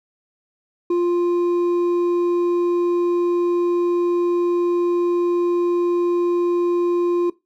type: tone with hard clipping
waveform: sine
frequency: 349.2 Hz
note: F4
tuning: in tune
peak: -17 dBFS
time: 0.9-7.3 s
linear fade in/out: 5 ms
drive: 4 dB
effects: noise-tail reverb RT60 0.2 s tail -19 dB re dry